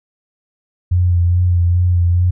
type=tone with vibrato; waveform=sine; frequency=88.2 Hz; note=F2; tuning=18 cents sharp; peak=-10 dBFS; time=0.91-2.31 s; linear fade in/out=10 ms; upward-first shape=sine; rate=2.4 Hz; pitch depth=31 cents each way; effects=none